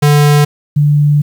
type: tone pair in turn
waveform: square / sine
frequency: 146.83 / 146.83 Hz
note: D3 / D3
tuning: 0 / 0 cents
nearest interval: unison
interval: 0 cents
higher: neither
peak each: -6 dBFS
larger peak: neither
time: 0.02-0.45 / 0.76-1.22 s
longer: second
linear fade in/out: 10 ms
effects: 7-bit

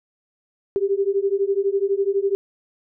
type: beating tone pair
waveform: sine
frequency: 389.5 / 401.5 Hz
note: G4 / G4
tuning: -11 / +41 cents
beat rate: 12 Hz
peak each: -21 / -21 dBFS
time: 0.76-2.35 s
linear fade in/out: 0 ms
effects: none

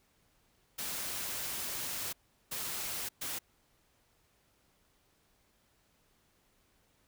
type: noise bursts at uneven times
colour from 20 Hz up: white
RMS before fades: -38 dBFS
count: 3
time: 0.78-2.13 / 2.51-3.09 / 3.21-3.39 s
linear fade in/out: 10 ms
effects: pink hiss -71 dBFS RMS until 7.07 s

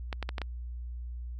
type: clicks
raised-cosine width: 0.3 ms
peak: -18 dBFS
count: 5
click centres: 0.128 / 0.227 / 0.291 / 0.382 / 0.417 s
effects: added 60 Hz sine -36 dBFS peak until 1.39 s

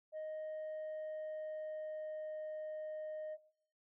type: tone with pitch glide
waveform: sine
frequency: 622.3 to 618.4 Hz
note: D#5 to D#5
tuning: 0 to -11 cents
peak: -38 dBFS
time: 0.12-3.38 s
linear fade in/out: 50 ms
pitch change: -11 cents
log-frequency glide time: 0.28-2.4 s
effects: noise-tail reverb RT60 0.6 s tail -20 dB re dry + tanh soft clip ceiling -40 dBFS

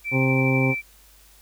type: tone with tremolo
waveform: sine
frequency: 2334 Hz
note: D7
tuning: 11 cents flat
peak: -22 dBFS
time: 0.04-0.82 s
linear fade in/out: 50 ms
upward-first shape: triangle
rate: 12 Hz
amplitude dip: 40%
type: harmonic tone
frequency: 131.8 Hz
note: C3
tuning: 13 cents sharp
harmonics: 1 / 2 / 3 / 4 / 6 / 7 / 8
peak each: -21 / -23 / -28 / -28 / -34 / -36 / -39 dBFS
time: 0.11-0.75 s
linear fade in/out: 50 ms
effects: added 50 Hz sine -54 dBFS peak until 1.41 s + white hiss -54 dBFS RMS until 1.41 s

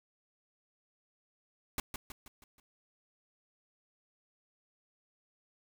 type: noise with echo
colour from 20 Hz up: pink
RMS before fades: -34 dBFS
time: 1.78-1.8 s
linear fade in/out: 2 ms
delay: 160 ms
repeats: 5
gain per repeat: -6 dB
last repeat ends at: 2.6 s
effects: none

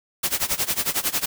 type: noise with tremolo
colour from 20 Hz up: white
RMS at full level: -21 dBFS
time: 0.23-1.26 s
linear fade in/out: 10 ms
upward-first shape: sine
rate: 11 Hz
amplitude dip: 90%
effects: none

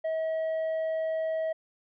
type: tone with tanh clipping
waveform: sine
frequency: 641 Hz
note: E5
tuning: 49 cents flat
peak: -28 dBFS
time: 0.04-1.53 s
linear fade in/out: 10 ms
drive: 4 dB
effects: none

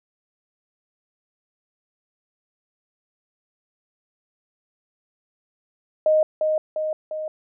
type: tone with echo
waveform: sine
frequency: 621 Hz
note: D#5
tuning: 3 cents flat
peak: -14 dBFS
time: 6.06-6.23 s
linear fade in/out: 2 ms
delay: 350 ms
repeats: 3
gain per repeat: -4 dB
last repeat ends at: 7.28 s
effects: none

